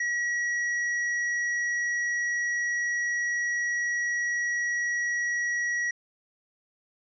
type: tone with hard clipping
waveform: sine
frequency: 1918 Hz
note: A#6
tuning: 49 cents sharp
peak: -27 dBFS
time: 0-5.91 s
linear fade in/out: 5 ms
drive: 6 dB
effects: resampled to 16000 Hz